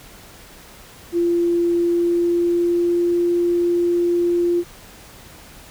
sine tone with pitch glide, 344 to 347.4 Hz, F4 to F4, -26 to -9 cents, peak -15 dBFS, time 1.12-4.64 s, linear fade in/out 50 ms, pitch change +17 cents, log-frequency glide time 1.74-3.18 s, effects pink hiss -43 dBFS RMS until 5.7 s

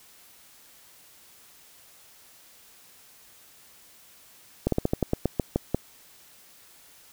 slowing click train, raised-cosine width 2 ms, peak -9 dBFS, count 11, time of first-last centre 4.67-5.746 s, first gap 53 ms, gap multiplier 1.15, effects white hiss -54 dBFS RMS until 7.12 s

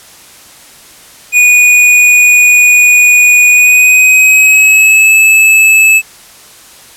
square tone with pitch glide, 2464 to 2606 Hz, D#7 to E7, -17 to -20 cents, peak -3 dBFS, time 1.32-6.02 s, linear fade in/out 50 ms, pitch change +97 cents, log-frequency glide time 3.5-5.14 s, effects white hiss -36 dBFS RMS until 6.96 s + low-pass 12000 Hz 12 dB/octave

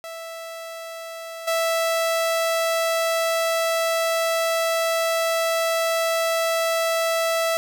sawtooth tone with level steps, 659.3 Hz, E5, in tune, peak -29 / -16 dBFS, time 0.04-7.57 s, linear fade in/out 0 ms, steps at 1.47 s, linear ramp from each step 10 ms, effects none

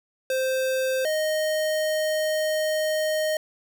square tone pair in turn, 522 / 620.8 Hz, C5 / D#5, -4 / -4 cents, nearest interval minor third, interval 300 cents, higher second, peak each -23 dBFS, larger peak neither, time 0.3-1.05 / 1.05-3.37 s, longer second, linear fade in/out 2 ms, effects none

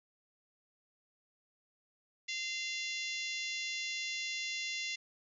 harmonic tone, 691 Hz, F5, 19 cents flat, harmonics 3 / 4 / 5 / 6 / 7 / 8 / 9 / 10, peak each -40 / -42 / -44 / -46 / -47 / -48 / -49 / -50 dBFS, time 2.28-4.96 s, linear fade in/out 10 ms, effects none

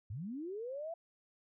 sine linear sweep, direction up, 86.5 to 685 Hz, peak -39 dBFS, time 0.1-0.94 s, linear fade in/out 5 ms, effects none

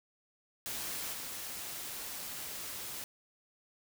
white noise with level steps, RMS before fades -39 / -42 dBFS, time 0.66-3.04 s, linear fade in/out 0 ms, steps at 1.13 s, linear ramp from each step 5 ms, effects none

